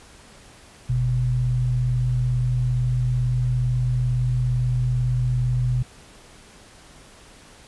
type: tone pair together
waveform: sine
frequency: 46.56 / 124.3 Hz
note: F#1 / B2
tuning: +12 / +12 cents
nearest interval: octave + perfect fourth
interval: 1700 cents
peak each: -27 / -19 dBFS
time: 0.89-5.83 s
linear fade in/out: 10 ms
effects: pink hiss -48 dBFS RMS until 7.67 s + resampled to 24000 Hz